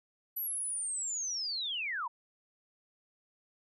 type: linear sweep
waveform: sine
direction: down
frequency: 11990 to 889 Hz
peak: -33 dBFS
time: 0.36-2.08 s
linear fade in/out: 10 ms
effects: none